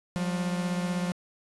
45% pulse beating tone pair, 177 / 193 Hz, F3 / G3, +23 / -27 cents, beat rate 16 Hz, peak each -28 / -35 dBFS, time 0.16-1.12 s, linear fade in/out 0 ms, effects resampled to 24000 Hz + 9-bit

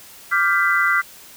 sine chord, G dominant seventh, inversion second, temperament equal with one note detuned, 1174.7 / 1396.9 / 1568 / 1996.2 Hz, D6 / F6 / G6 / B6, 0 / 0 / 0 / +18 cents, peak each -22 / -19 / -21 / -20 dBFS, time 0.31-1.02 s, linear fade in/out 20 ms, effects white hiss -43 dBFS RMS until 1.36 s

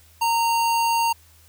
square tone, 924 Hz, A#5, 16 cents flat, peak -19 dBFS, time 0.21-1.13 s, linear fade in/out 10 ms, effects added 81 Hz sine -53 dBFS peak until 1.48 s + white hiss -55 dBFS RMS until 1.48 s

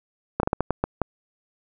slowing click train, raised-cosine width 1 ms, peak -7 dBFS, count 8, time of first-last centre 0.4-1.017 s, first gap 32 ms, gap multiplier 1.33, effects none

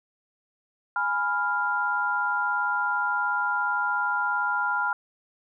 sine chord, F diminished, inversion first, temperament equal, 830.6 / 987.8 / 1396.9 Hz, Ab5 / Cb6 / F6, 0 / 0 / 0 cents, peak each -30 / -29 / -25 dBFS, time 0.96-4.93 s, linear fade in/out 2 ms, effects none

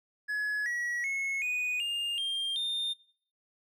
triangle tone with pitch steps, 1693 / 1922.4 / 2183 / 2479 / 2815 / 3196 / 3629 Hz, G#6 / B6 / C#7 / D#7 / F7 / G7 / A#7, +33 / -47 / -27 / -7 / +13 / +33 / -47 cents, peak -28 dBFS, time 0.28-2.94 s, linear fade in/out 20 ms, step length 380 ms, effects noise-tail reverb RT60 0.6 s tail -21 dB re dry

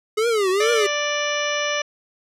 square tone with vibrato, 418.4 Hz, G#4, 13 cents sharp, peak -18 dBFS, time 0.17-0.87 s, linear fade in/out 10 ms, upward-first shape triangle, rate 2.3 Hz, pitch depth 240 cents each way
harmonic tone, 588 Hz, D5, 2 cents sharp, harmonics 1 / 2 / 3 / 4 / 5 / 6 / 7 / 9 / 10, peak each -25 / -29 / -28 / -28 / -29 / -35 / -40 / -36 / -32 dBFS, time 0.6-1.82 s, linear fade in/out 5 ms
effects low-pass 10000 Hz 12 dB/octave

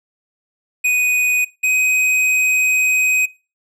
square tone pair in turn, 2489 / 2514 Hz, D#7 / D#7, 0 / +17 cents, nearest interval unison, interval 17 cents, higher second, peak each -14 dBFS, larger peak neither, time 0.84-1.45 / 1.63-3.26 s, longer second, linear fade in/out 10 ms, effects noise-tail reverb RT60 0.3 s tail -21 dB re dry + low-pass 12000 Hz 12 dB/octave

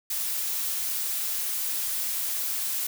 blue noise, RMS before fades -29 dBFS, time 0.1-2.87 s, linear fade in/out 5 ms, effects none

